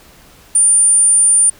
sine tone, 9210 Hz, D9, 35 cents flat, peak -7 dBFS, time 0.55-1.5 s, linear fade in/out 5 ms, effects pink hiss -44 dBFS RMS until 1.59 s

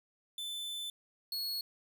45% pulse tone pair in turn, 3520 / 4342 Hz, A7 / C#8, 0 / -37 cents, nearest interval major third, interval 363 cents, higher second, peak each -38 / -34 dBFS, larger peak second, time 0.38-0.9 / 1.32-1.61 s, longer first, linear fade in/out 2 ms, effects none

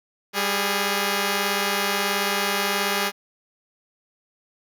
5% pulse tone pair together, 198.2 / 414.9 Hz, G3 / G#4, +19 / -2 cents, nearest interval octave + minor second, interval 1279 cents, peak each -13 dBFS, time 0.33-3.12 s, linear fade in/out 50 ms, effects none

